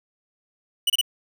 45% pulse tone bursts, 2953 Hz, F#7, 4 cents flat, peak -17 dBFS, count 3, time 0.87-1.013 s, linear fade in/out 5 ms, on 29 ms, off 28 ms, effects none

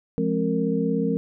sine tone cluster, 173.1 / 209.7 / 267 / 461.2 Hz, F3 / G#3 / C4 / A#4, -15 / +17 / +35 / -19 cents, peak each -26 dBFS, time 0.18-1.17 s, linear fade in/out 0 ms, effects none

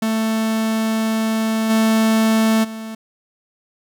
45% pulse tone with level steps, 221.4 Hz, A3, 11 cents sharp, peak -17 / -13 / -28 dBFS, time 0.02-2.95 s, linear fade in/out 5 ms, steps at 1.69 / 2.63 s, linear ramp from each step 20 ms, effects none

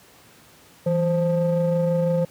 triangle ring-modulated tone, 178.5 Hz, F3, 38 cents sharp, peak -13 dBFS, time 0.86-2.25 s, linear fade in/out 5 ms, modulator 344 Hz, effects pink hiss -51 dBFS RMS until 2.3 s + high-pass 100 Hz 12 dB/octave

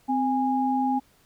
sine tone pair together, 259.2 / 822.9 Hz, C4 / G#5, -16 / -16 cents, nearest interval octave + minor sixth, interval 2000 cents, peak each -24 dBFS, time 0.08-1 s, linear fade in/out 20 ms, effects pink hiss -61 dBFS RMS until 1.25 s

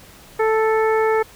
harmonic tone, 440 Hz, A4, in tune, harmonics 1 / 2 / 3 / 4 / 5, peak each -16 / -22 / -26 / -28 / -30 dBFS, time 0.39-1.23 s, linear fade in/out 10 ms, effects pink hiss -45 dBFS RMS until 1.35 s

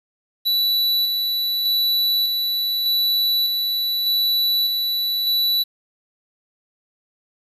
square tone with tremolo, 3951 Hz, B7, in tune, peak -17 dBFS, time 0.45-5.64 s, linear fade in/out 20 ms, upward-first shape square, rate 0.83 Hz, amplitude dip 30%, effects resampled to 32000 Hz + 8-bit

